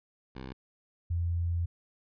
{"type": "tone pair in turn", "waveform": ["10% pulse", "sine"], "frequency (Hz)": [65.1, 85.47], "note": ["C2", "F2"], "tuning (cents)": [-8, -37], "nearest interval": "perfect fourth", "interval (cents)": 471, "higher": "second", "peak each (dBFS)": [-32, -27], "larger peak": "second", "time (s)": [[0.35, 0.53], [1.1, 1.66]], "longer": "second", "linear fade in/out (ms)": 10, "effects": ["resampled to 11025 Hz"]}